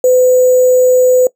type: tone with sample-and-hold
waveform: sine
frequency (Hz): 506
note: B4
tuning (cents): +42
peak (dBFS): -5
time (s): 0.04-1.27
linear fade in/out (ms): 2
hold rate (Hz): 7350
effects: noise-tail reverb RT60 0.1 s tail -20 dB re dry